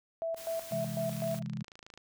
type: tone with tremolo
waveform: sine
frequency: 659.3 Hz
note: E5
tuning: in tune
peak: -31 dBFS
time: 0.22-1.42 s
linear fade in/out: 0 ms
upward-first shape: square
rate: 4 Hz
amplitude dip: 80%
type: noise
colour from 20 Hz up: white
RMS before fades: -47 dBFS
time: 0.36-1.4 s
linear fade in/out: 20 ms
type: chord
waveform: sine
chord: C augmented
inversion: none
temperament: equal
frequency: 130.81 / 164.81 / 207.7 Hz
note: C3 / E3 / G#3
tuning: 0 / 0 / 0 cents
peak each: -39 / -39 / -39 dBFS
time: 0.71-1.63 s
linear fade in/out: 10 ms
type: click train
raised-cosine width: 0.2 ms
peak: -32 dBFS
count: 24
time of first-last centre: 1.13-1.976 s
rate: 27.2 Hz
effects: none